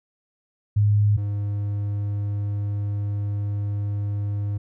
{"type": "tone pair in turn", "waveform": ["sine", "triangle"], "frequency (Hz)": [103.83, 102.16], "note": ["G#2", "G#2"], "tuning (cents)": [0, -28], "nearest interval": "unison", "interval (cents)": 28, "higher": "first", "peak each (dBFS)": [-15, -21], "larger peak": "first", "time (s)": [[0.76, 1.17], [1.17, 4.58]], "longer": "second", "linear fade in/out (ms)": 10, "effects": []}